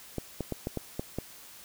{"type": "clicks", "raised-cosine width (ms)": 2, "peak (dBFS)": -18, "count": 7, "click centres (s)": [0.183, 0.407, 0.523, 0.671, 0.773, 0.995, 1.186], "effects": ["white hiss -50 dBFS RMS until 1.64 s"]}